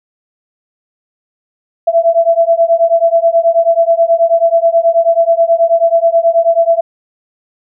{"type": "beating tone pair", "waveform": "sine", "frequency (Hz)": [664, 673.3], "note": ["E5", "E5"], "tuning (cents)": [12, 36], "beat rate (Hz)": 9.3, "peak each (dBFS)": -10, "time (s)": [1.87, 6.81], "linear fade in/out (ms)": 10, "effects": []}